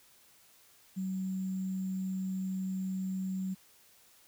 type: tone with sample-and-hold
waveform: sine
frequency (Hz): 188.7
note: F#3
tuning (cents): +34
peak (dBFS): -32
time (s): 0.96-3.55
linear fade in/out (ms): 20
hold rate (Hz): 7350
effects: white hiss -62 dBFS RMS until 4.27 s